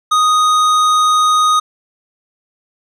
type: tone with hard clipping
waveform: triangle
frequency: 1244.5 Hz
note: D#6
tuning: in tune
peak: -11 dBFS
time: 0.11-1.6 s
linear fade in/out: 10 ms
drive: 16 dB
effects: none